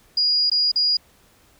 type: tone with dropouts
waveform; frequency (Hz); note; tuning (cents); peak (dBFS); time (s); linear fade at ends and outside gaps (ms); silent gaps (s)
sine; 4875; D#8; -36; -16; 0.17-0.97; 5; 0.499-0.515 / 0.717-0.758
effects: pink hiss -56 dBFS RMS until 1.59 s